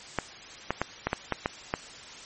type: clicks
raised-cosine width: 0.5 ms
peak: -10 dBFS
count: 8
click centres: 0.187 / 0.706 / 0.816 / 1.07 / 1.131 / 1.323 / 1.459 / 1.739 s
effects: white hiss -45 dBFS RMS until 2.25 s + MP3 32 kbps